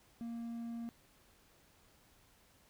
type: tone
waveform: triangle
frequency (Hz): 232.8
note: A#3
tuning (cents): -2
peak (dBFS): -38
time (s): 0.21-0.89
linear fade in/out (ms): 0
effects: pink hiss -67 dBFS RMS until 2.69 s